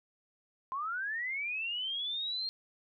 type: linear sweep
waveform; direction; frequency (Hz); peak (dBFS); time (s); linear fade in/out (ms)
sine; up; 1027 to 4237; -33; 0.72-2.49; 0
effects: none

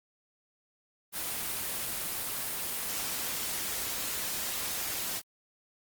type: noise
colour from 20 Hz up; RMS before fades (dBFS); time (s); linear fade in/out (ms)
white; -34; 1.12-5.22; 50
effects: Opus 24 kbps

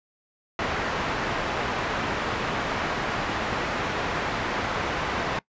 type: low-pass noise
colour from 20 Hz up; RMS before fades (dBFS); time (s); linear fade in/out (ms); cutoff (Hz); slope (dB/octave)
white; -28; 0.59-5.39; 2; 1600; 12
effects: noise-tail reverb RT60 0.1 s tail -22 dB re dry + resampled to 16000 Hz

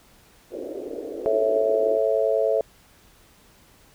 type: band-pass noise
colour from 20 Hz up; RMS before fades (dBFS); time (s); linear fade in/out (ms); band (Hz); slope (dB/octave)
white; -33; 0.5-1.99; 50; 290 to 550; 48
type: chord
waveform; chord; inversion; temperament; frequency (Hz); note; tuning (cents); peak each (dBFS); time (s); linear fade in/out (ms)
sine; A major; none; just; 440 / 550 / 660; A4 / C#5 / E5; 0 / -14 / +2; -23; 1.26-2.61; 0
effects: pink hiss -55 dBFS RMS until 3.94 s

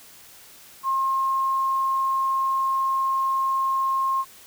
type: tone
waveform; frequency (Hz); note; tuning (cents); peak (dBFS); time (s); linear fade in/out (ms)
sine; 1069; C6; +37; -20; 0.83-4.25; 50
effects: white hiss -48 dBFS RMS until 4.46 s

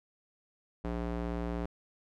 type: tone with band-pass filter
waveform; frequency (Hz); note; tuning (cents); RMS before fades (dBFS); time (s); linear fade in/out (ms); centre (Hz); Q
square; 58.3; A#1; +1; -35; 0.84-1.66; 5; 400; 0.51
effects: none

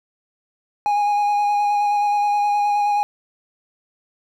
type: tone with vibrato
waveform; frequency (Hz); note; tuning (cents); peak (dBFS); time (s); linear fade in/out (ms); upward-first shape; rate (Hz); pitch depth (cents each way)
triangle; 824; G#5; -14; -14; 0.86-3.03; 0; square; 9.5; 12
effects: none

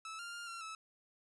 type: tone with pitch steps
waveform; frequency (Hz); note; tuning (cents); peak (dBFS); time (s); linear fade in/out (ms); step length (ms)
sawtooth; 1307 / 1395 / 1404 / 1367 / 1304; E6 / F6 / F6 / F6 / E6; -15 / -2 / +9 / -37 / -19; -40; 0.05-0.75; 2; 140
effects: resampled to 24000 Hz

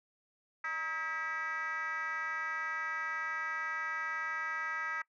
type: tone with frequency modulation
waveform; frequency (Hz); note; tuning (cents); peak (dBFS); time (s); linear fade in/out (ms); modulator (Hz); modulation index
sine; 1612; G6; +48; -33; 0.64-5.02; 5; 337; 1.5
effects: noise-tail reverb RT60 0.1 s tail -22 dB re dry + tanh soft clip ceiling -30 dBFS

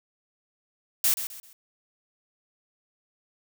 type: noise with echo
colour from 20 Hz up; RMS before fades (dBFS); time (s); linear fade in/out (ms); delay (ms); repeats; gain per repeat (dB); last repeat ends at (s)
blue; -22; 1.04-1.14; 2; 130; 3; -10; 1.53
effects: none

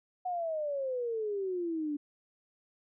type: exponential sweep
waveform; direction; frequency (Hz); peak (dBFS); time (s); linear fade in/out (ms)
sine; down; 740 to 287.5; -31; 0.25-1.97; 10
effects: none

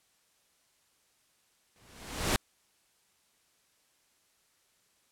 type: noise with exponential growth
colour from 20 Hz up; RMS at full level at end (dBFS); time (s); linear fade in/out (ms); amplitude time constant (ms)
pink; -25; 1.76-2.36; 0; 130
effects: white hiss -70 dBFS RMS until 5.11 s + low-pass 11000 Hz 12 dB/octave

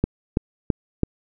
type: click train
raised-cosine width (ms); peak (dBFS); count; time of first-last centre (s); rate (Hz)
3; -5; 4; 0.04-1.033; 3.02
effects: none

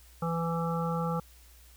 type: harmonic tone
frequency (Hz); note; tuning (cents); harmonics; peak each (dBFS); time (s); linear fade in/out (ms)
166.7; E3; +20; 1 / 3 / 5 / 7 / 8; -30 / -35 / -37 / -38 / -39; 0.22-1.2; 5
effects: added 60 Hz sine -54 dBFS peak until 1.76 s + white hiss -59 dBFS RMS until 1.76 s

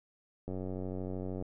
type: click train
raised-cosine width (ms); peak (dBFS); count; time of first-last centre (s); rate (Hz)
2; -26; 89; 0.48-1.424; 93.2
effects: none

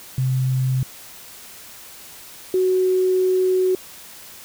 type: tone pair in turn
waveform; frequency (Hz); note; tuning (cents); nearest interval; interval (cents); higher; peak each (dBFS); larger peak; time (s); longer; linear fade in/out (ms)
sine; 130 / 371.2; C3 / F#4; -11 / +6; octave + tritone; 1817; second; -17 / -15; second; 0.18-0.83 / 2.54-3.75; second; 2
effects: white hiss -41 dBFS RMS until 4.44 s

